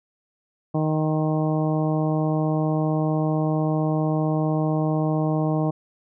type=harmonic tone with a mistuned harmonic; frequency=155.56 Hz; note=D#3; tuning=in tune; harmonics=1 / 2 / 3 / 4 / 5 / 6 / 7; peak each=-22 / -25 / -31 / -29 / -32 / -38 / -37 dBFS; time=0.74-5.71 s; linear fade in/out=10 ms; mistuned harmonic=7; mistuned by=-19 cents; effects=none